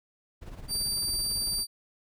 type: noise with tremolo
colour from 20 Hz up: brown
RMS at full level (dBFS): -39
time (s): 0.41-1.64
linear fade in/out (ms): 20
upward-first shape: sine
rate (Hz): 18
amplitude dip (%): 60
type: tone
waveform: 25% pulse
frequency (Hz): 4655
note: D8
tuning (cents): -16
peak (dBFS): -23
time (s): 0.68-1.67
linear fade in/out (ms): 50
effects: none